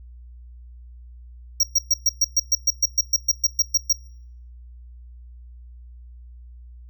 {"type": "tone bursts", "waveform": "square", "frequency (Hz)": 5640, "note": "F8", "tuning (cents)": 16, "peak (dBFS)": -15, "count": 16, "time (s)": [1.6, 3.928], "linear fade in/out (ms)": 5, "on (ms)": 33, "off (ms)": 120, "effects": ["noise-tail reverb RT60 0.6 s tail -22 dB re dry", "added 60 Hz sine -40 dBFS peak until 6.89 s"]}